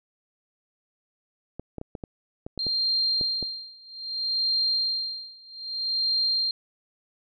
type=clicks; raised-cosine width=2 ms; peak=-21 dBFS; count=10; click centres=1.596 / 1.783 / 1.814 / 1.952 / 2.038 / 2.465 / 2.577 / 2.667 / 3.212 / 3.427 s
type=tone with tremolo; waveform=sine; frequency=4186 Hz; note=C8; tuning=in tune; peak=-21 dBFS; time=2.59-6.51 s; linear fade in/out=2 ms; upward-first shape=sine; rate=0.62 Hz; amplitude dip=95%
effects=none